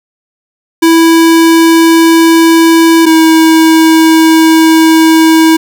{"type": "tone pair in turn", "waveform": "square", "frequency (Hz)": [329.1, 321.8], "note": ["E4", "E4"], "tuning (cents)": [-3, -42], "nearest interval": "unison", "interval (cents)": 39, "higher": "first", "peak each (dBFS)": -3, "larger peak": "neither", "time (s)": [[0.82, 3.06], [3.06, 5.57]], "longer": "second", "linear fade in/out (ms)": 10, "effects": []}